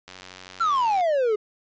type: click train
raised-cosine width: 0.2 ms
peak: -23 dBFS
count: 87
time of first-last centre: 0.08-1.009 s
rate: 92.6 Hz
type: exponential sweep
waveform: triangle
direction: down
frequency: 1396.9 to 409.8 Hz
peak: -17 dBFS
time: 0.6-1.36 s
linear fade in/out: 10 ms
effects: resampled to 16000 Hz